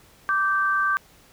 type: tone pair together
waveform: sine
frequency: 1168.7 / 1560 Hz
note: D6 / G6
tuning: -9 / -9 cents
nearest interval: perfect fourth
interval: 500 cents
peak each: -22 dBFS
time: 0.29-0.97 s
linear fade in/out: 0 ms
effects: pink hiss -54 dBFS RMS until 1.32 s